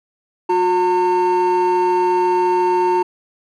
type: tone pair together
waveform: triangle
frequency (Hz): 360 / 907.1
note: F#4 / A#5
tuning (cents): -47 / -47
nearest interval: octave + major third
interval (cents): 1600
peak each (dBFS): -13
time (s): 0.49-3.03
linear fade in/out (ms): 10
effects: tanh soft clip ceiling -8 dBFS